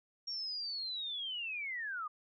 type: linear sweep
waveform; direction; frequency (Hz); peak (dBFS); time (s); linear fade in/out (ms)
sine; down; 5588 to 1178; -37; 0.27-2.08; 10
effects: none